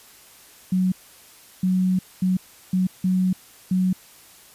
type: tone bursts at uneven times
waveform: sine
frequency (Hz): 185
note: F#3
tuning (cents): 0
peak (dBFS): -17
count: 6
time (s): 0.72-0.92 / 1.63-1.99 / 2.22-2.37 / 2.73-2.87 / 3.04-3.33 / 3.71-3.93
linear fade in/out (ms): 5
effects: white hiss -49 dBFS RMS until 4.54 s + resampled to 32000 Hz